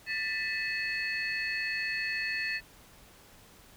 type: tone cluster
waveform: sine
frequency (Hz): 1775 / 1979 / 2579 / 4387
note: A6 / B6 / E7 / C#8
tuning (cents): +15 / +3 / -39 / -19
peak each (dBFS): -33 / -37 / -34 / -39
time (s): 0.06-2.61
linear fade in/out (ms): 50
effects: tanh soft clip ceiling -22 dBFS + pink hiss -56 dBFS RMS until 3.76 s